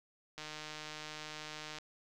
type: click train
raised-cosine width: 0.2 ms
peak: -27 dBFS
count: 216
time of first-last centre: 0.38-1.785 s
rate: 153 Hz
effects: none